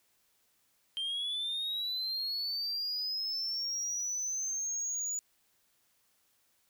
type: linear sweep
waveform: sine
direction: up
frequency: 3136 to 6920 Hz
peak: -30 dBFS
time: 0.97-5.19 s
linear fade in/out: 0 ms
effects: tanh soft clip ceiling -31 dBFS + white hiss -72 dBFS RMS until 6.69 s